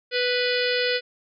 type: harmonic tone with a mistuned harmonic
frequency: 493.9 Hz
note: B4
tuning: in tune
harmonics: 1 / 3 / 4 / 5 / 6 / 7 / 8 / 9 / 10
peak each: -24 / -29 / -30 / -31 / -32 / -32 / -33 / -34 / -34 dBFS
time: 0.11-1.01 s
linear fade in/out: 50 ms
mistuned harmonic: 8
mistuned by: +68 cents
effects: none